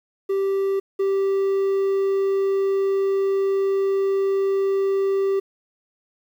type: tone pair in turn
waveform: triangle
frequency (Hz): 390.7 / 390.7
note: G4 / G4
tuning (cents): -6 / -6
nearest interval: unison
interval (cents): 0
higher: neither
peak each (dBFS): -17 / -16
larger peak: second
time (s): 0.29-0.8 / 0.99-5.4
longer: second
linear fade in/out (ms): 10
effects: 9-bit